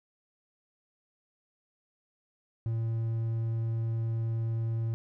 triangle tone, 113.7 Hz, A#2, 43 cents flat, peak -26 dBFS, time 2.66-4.94 s, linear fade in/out 0 ms, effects none

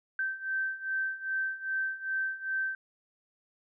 sine beating tone pair, 1552 / 1554.5 Hz, G6 / G6, -18 / -15 cents, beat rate 2.5 Hz, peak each -35 / -32 dBFS, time 0.19-2.75 s, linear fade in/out 2 ms, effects none

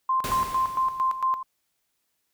sine tone with tremolo, 1046.5 Hz, C6, in tune, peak -20 dBFS, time 0.09-1.43 s, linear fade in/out 5 ms, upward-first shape square, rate 4.4 Hz, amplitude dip 70%
pink noise with exponential decay, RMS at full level -30 dBFS, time 0.24-1.44 s, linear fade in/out 0 ms, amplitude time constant 260 ms
effects white hiss -75 dBFS RMS until 2.33 s

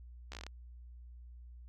slowing click train, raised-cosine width 0.2 ms, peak -27 dBFS, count 8, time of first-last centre 0.32-0.466 s, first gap 14 ms, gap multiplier 1.13, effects added 60 Hz sine -49 dBFS peak until 1.68 s

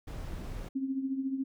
brown noise, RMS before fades -39 dBFS, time 0.07-0.69 s, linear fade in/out 10 ms
sine tone with tremolo, 267.5 Hz, C4, 38 cents sharp, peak -27 dBFS, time 0.75-1.44 s, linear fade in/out 10 ms, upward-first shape triangle, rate 14 Hz, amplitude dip 70%
effects none

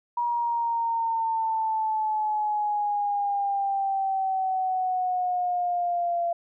sine exponential sweep, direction down, 958 to 684 Hz, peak -23 dBFS, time 0.17-6.33 s, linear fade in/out 5 ms, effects none

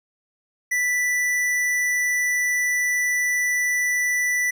sine tone with tanh clipping, 1975.5 Hz, B6, in tune, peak -21 dBFS, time 0.71-4.51 s, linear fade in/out 10 ms, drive 17 dB, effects none

